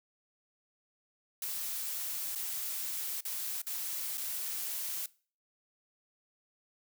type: noise with dropouts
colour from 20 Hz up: blue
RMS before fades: -37 dBFS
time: 1.42-5.06 s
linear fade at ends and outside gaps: 2 ms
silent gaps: 2.351-2.357 / 3.207-3.251 / 3.618-3.667 / 4.174-4.179 s
effects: noise-tail reverb RT60 0.4 s tail -21 dB re dry